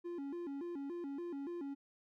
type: tone with vibrato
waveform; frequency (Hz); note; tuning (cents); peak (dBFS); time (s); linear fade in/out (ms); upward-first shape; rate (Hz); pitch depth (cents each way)
triangle; 311.1; D#4; 0; -38; 0.04-1.75; 20; square; 3.5; 190
effects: none

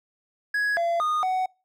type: tone with pitch steps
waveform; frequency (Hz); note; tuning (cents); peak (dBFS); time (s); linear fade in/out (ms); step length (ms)
triangle; 1670 / 681 / 1230 / 746; G#6 / F5 / D#6 / F#5; +9 / -44 / -20 / +14; -20; 0.54-1.46; 5; 230
effects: noise-tail reverb RT60 0.3 s tail -25 dB re dry

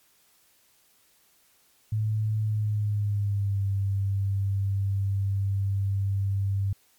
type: tone with pitch glide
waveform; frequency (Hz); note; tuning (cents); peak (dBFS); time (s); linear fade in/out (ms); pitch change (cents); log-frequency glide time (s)
sine; 108 to 98.47; A2 to G2; -32 to +8; -23; 1.92-6.73; 5; -160; 2.41-3.66
effects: white hiss -63 dBFS RMS until 6.98 s + MP3 96 kbps

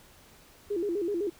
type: tone with vibrato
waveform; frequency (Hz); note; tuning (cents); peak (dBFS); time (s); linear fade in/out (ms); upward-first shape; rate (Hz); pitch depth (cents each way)
sine; 374.2; F#4; +20; -27; 0.7-1.3; 10; square; 7.9; 160
effects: pink hiss -56 dBFS RMS until 1.39 s

